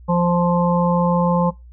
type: harmonic tone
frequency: 174.61 Hz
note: F3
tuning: in tune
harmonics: 1 / 3 / 5 / 6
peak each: -16 / -21 / -23 / -24 dBFS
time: 0.08-1.51 s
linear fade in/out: 20 ms
effects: noise-tail reverb RT60 0.2 s tail -20 dB re dry + added 60 Hz sine -39 dBFS peak until 1.72 s